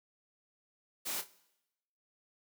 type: noise with echo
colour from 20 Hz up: white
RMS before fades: -37 dBFS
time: 1.05-1.22 s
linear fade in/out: 20 ms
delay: 29 ms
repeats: 3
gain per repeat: -11 dB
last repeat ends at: 1.307 s
effects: noise-tail reverb RT60 0.9 s tail -20 dB re dry + high-pass 200 Hz 12 dB/octave